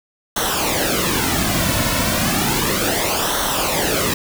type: noise with flanger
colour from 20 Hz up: pink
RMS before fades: -19 dBFS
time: 0.36-4.14 s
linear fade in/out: 5 ms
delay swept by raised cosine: 0.41 to 2.51 ms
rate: 0.33 Hz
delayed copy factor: -0.7
effects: none